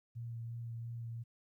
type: tone with vibrato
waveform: sine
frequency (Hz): 116.54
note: A#2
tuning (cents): 0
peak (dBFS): -40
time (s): 0.15-1.24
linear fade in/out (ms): 20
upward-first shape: sine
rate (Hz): 2.9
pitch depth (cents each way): 16
effects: 13-bit